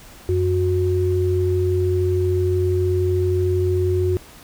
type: tone pair together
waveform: sine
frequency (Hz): 91.3 / 365.2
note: F#2 / F#4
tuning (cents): -23 / -23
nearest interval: 2 octaves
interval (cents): 2400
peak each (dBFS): -19 / -19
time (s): 0.29-4.17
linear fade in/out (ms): 0
effects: pink hiss -44 dBFS RMS until 4.43 s